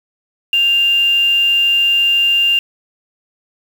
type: tone with quantisation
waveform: sine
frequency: 2794 Hz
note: F7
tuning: in tune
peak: -10 dBFS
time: 0.53-2.59 s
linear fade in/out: 2 ms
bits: 5
effects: none